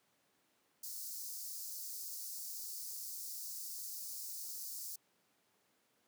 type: high-pass noise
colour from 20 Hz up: white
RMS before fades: -45 dBFS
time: 0.83-4.96 s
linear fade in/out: 5 ms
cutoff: 4600 Hz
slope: 48 dB/octave
effects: pink hiss -75 dBFS RMS until 6.07 s + high-pass 200 Hz 12 dB/octave